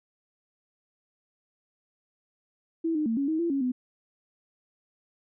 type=tone with pitch steps; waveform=sine; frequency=328 / 305.1 / 226.2 / 278.7 / 316.8 / 339.3 / 275.7 / 251.6 Hz; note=E4 / D#4 / A3 / C#4 / D#4 / F4 / C#4 / B3; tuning=-9 / -34 / +48 / +9 / +31 / -50 / -9 / +32 cents; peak=-24 dBFS; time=2.84-3.72 s; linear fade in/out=10 ms; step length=110 ms; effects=none